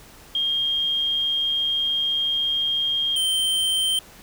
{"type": "tone pair in turn", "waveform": ["sine", "square"], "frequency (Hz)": [3223, 3122], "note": ["G7", "G7"], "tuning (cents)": [47, -8], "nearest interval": "minor second", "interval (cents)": 55, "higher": "first", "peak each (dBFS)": -20, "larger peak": "neither", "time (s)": [[0.35, 3.16], [3.16, 3.99]], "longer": "first", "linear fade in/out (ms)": 2, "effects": ["pink hiss -47 dBFS RMS until 4.22 s"]}